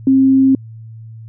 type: tone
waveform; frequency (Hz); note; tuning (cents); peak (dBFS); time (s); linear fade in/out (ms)
sine; 266.7; C4; +33; -7; 0.07-0.55; 2
effects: added 112 Hz sine -31 dBFS peak until 1.28 s